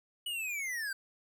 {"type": "linear sweep", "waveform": "square", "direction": "down", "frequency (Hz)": [2960, 1536], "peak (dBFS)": -35, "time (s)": [0.26, 0.93], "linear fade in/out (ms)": 5, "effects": []}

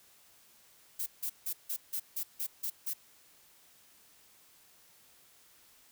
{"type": "noise bursts", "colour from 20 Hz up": "violet", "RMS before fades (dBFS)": -35, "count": 9, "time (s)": [0.99, 2.936], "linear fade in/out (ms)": 10, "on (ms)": 74, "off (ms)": 160, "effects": ["white hiss -62 dBFS RMS until 5.91 s"]}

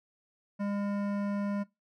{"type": "tone with hard clipping", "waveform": "sine", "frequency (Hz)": 202.3, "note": "G#3", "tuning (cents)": -45, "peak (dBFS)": -32, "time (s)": [0.59, 1.64], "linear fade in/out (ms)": 20, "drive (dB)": 15, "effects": ["noise-tail reverb RT60 0.2 s tail -20 dB re dry"]}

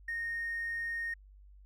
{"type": "tone with hard clipping", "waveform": "sine", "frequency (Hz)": 1851, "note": "A#6", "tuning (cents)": -13, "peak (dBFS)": -34, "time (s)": [0.08, 1.14], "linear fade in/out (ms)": 5, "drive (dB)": 1, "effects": ["added 49 Hz sine -53 dBFS peak until 1.65 s"]}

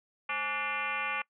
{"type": "tone with frequency modulation", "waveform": "sine", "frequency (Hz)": 1775, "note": "A6", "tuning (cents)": 15, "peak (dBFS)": -30, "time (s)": [0.29, 1.22], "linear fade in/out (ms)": 5, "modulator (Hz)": 311, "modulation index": 3, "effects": ["noise-tail reverb RT60 0.1 s tail -23 dB re dry"]}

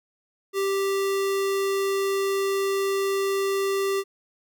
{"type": "tone", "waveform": "square", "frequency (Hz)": 392, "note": "G4", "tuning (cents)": 0, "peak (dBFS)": -23, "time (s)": [0.53, 4.04], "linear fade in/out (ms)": 50, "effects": []}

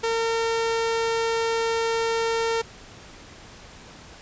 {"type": "tone", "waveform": "sawtooth", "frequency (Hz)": 456.1, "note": "A#4", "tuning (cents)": -38, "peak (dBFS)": -18, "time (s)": [0.03, 2.62], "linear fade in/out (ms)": 10, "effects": ["pink hiss -45 dBFS RMS until 4.21 s", "resampled to 16000 Hz"]}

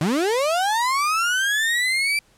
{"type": "linear sweep", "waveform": "35% pulse", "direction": "up", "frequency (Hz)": [139.6, 2349], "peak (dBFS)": -17, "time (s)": [0.01, 2.19], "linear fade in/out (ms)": 2, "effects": ["pink hiss -58 dBFS RMS until 2.37 s", "low-pass 11000 Hz 12 dB/octave"]}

